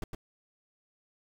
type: noise with echo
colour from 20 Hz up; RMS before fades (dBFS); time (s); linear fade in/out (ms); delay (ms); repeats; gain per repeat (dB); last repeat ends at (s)
brown; -34; 0.02-0.04; 2; 110; 1; -4; 0.15
effects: none